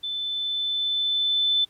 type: tone with level ramp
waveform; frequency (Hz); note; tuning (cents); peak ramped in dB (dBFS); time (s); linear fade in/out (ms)
sine; 3520; A7; 0; -27 to -18; 0.03-1.65; 10
effects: pink hiss -62 dBFS RMS until 1.69 s + AAC 48 kbps